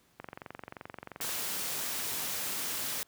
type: click train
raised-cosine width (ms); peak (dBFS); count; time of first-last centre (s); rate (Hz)
0.5; -26; 26; 0.2-1.292; 22.9
type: noise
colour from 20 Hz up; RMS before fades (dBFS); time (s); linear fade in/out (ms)
white; -35; 1.21-3.03; 0
effects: pink hiss -67 dBFS RMS until 3.07 s + high-pass 80 Hz 12 dB/octave